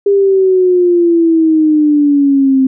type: exponential sweep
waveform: sine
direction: down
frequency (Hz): 403.8 to 261.7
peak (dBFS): -6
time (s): 0.06-2.67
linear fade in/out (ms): 5
effects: none